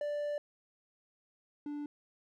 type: tone pair in turn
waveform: triangle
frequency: 587 / 292.8 Hz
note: D5 / D4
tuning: -1 / -5 cents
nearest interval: octave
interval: 1204 cents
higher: first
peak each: -31 / -35 dBFS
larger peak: first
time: 0.01-0.38 / 1.66-1.86 s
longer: first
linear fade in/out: 2 ms
effects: none